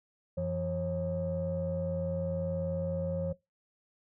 sine tone cluster, 89.7 / 168.9 / 542 Hz, F2 / E3 / C#5, +47 / +42 / -39 cents, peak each -36 / -34 / -31 dBFS, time 0.37-3.33 s, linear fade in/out 10 ms, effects noise-tail reverb RT60 0.2 s tail -21 dB re dry + tanh soft clip ceiling -24 dBFS

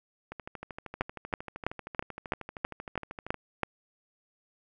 two click trains, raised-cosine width 0.5 ms, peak -12 / -24 dBFS, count 9 / 40, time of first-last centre 1.01-3.633 / 0.32-3.343 s, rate 3.05 / 12.9 Hz, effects none

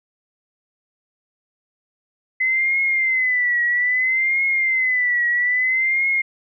sine tone with vibrato, 2033 Hz, B6, 50 cents sharp, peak -16 dBFS, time 2.4-6.22 s, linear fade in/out 10 ms, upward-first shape triangle, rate 0.61 Hz, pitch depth 110 cents each way, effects none

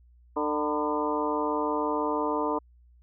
harmonic tone with a mistuned harmonic, 150 Hz, D3, 37 cents sharp, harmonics 2 / 3 / 4 / 5 / 6 / 7 / 8, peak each -31 / -31 / -34 / -39 / -33 / -31 / -37 dBFS, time 0.36-2.59 s, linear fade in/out 10 ms, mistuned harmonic 7, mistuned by -74 cents, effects added 60 Hz sine -54 dBFS peak until 3.02 s

